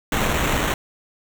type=noise with sample-and-hold; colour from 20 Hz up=pink; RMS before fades=-21 dBFS; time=0.12-0.74 s; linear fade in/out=2 ms; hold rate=4900 Hz; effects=none